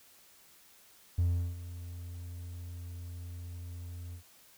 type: tone with ADSR envelope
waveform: triangle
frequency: 87 Hz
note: F2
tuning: 6 cents flat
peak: -21 dBFS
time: 1.18-4.23 s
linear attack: 9 ms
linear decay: 360 ms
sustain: -17 dB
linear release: 92 ms
effects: tanh soft clip ceiling -20 dBFS + white hiss -60 dBFS RMS until 4.57 s